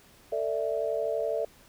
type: chord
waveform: sine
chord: A suspended fourth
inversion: none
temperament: equal with one note detuned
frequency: 447.7 / 587.3 / 659.3 Hz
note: A4 / D5 / E5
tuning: +30 / 0 / 0 cents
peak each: -31 dBFS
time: 0.32-1.45 s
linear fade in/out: 5 ms
effects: pink hiss -57 dBFS RMS until 1.68 s